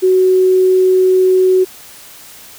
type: tone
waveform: sine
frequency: 372.4 Hz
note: F#4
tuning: 11 cents sharp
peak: -7 dBFS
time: 0.02-1.65 s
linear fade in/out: 20 ms
effects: white hiss -37 dBFS RMS until 2.58 s